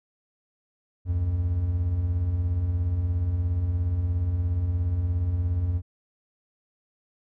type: beating tone pair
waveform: triangle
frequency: 71.8 / 88.8 Hz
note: D2 / F2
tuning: -39 / +29 cents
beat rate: 17 Hz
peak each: -30 / -21 dBFS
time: 1.05-5.82 s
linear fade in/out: 50 ms
effects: none